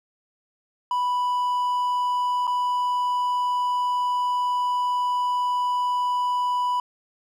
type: tone with dropouts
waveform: triangle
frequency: 987.8 Hz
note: B5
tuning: in tune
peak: -19 dBFS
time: 0.91-6.8 s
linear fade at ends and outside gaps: 2 ms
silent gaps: 2.47-2.476 s
effects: none